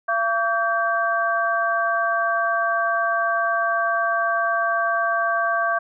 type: tone cluster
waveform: sine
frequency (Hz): 680 / 1142 / 1570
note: F5 / D6 / G6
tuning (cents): -46 / -49 / +2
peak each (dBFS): -23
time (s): 0.08-5.79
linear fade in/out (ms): 10
effects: none